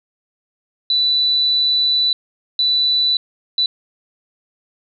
sine tone bursts at uneven times, 3974 Hz, B7, 10 cents sharp, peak -13 dBFS, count 3, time 0.9-2.13 / 2.59-3.17 / 3.58-3.66 s, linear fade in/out 2 ms, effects none

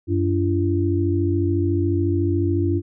sine tone cluster, 94.1 / 288 / 342 Hz, F#2 / D4 / F4, +30 / -34 / -36 cents, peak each -20 / -24 / -22 dBFS, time 0.07-2.82 s, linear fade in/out 50 ms, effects none

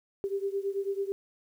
sine beating tone pair, 392 / 401.1 Hz, G4 / G4, 0 / +40 cents, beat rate 9.1 Hz, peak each -31 / -33 dBFS, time 0.24-1.12 s, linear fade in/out 0 ms, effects 10-bit

